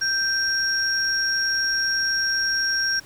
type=tone pair together; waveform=sine; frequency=1568 / 5582 Hz; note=G6 / F8; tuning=0 / -2 cents; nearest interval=octave + minor seventh; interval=2198 cents; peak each=-22 dBFS; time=0.01-3 s; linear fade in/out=10 ms; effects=tanh soft clip ceiling -13 dBFS + pink hiss -48 dBFS RMS until 3.05 s